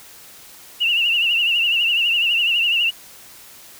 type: tone with vibrato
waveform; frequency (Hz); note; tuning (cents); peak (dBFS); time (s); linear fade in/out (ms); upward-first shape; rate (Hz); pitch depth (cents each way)
sine; 2788; F7; -4; -15; 0.8-2.91; 20; triangle; 12; 100
effects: white hiss -43 dBFS RMS until 3.79 s